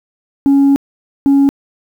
sine tone pair in turn, 277.8 / 277.8 Hz, C#4 / C#4, +4 / +4 cents, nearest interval unison, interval 0 cents, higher neither, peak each -4 dBFS, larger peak neither, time 0.46-0.76 / 1.26-1.49 s, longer first, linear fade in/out 0 ms, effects tanh soft clip ceiling -5 dBFS + 7-bit

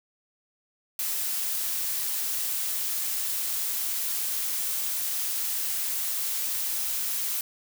blue noise, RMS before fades -29 dBFS, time 0.99-7.41 s, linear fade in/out 2 ms, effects none

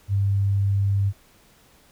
sine tone, 99.2 Hz, G2, 21 cents sharp, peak -18 dBFS, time 0.08-1.13 s, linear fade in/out 50 ms, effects pink hiss -56 dBFS RMS until 1.91 s

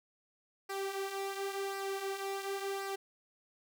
sawtooth tone with flanger, 392 Hz, G4, in tune, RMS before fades -38 dBFS, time 0.69-2.96 s, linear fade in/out 10 ms, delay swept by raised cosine 0.29 to 5.79 ms, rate 0.93 Hz, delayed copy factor -0.55, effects none

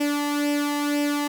sawtooth tone with flanger, 291 Hz, D4, 16 cents flat, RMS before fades -24 dBFS, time 0-1.28 s, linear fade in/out 10 ms, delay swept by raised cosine 0.37 to 1.04 ms, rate 2 Hz, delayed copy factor +0.6, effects none

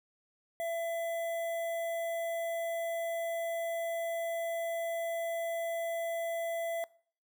square tone with notch filter, 670 Hz, E5, 28 cents sharp, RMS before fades -35 dBFS, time 0.6-6.84 s, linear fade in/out 0 ms, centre 4700 Hz, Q 0.64, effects noise-tail reverb RT60 0.5 s tail -22 dB re dry

